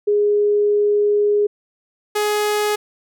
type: tone pair in turn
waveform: sine / sawtooth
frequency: 413.8 / 419.1 Hz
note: G#4 / G#4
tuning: -6 / +16 cents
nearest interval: unison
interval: 22 cents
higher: second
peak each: -13 dBFS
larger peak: neither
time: 0.07-1.47 / 2.15-2.76 s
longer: first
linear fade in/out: 10 ms
effects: none